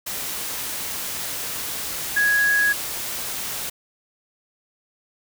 sine tone in noise, 1663 Hz, G#6, 2 cents sharp, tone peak -16 dBFS, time 2.16-2.73 s, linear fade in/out 10 ms, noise white, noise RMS -29 dBFS, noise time 0.06-3.7 s, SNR +10 dB, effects none

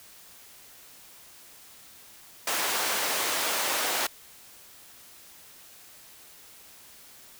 pink high-pass noise, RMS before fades -28 dBFS, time 2.47-4.07 s, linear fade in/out 5 ms, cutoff 590 Hz, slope 12 dB/octave, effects white hiss -51 dBFS RMS until 7.39 s

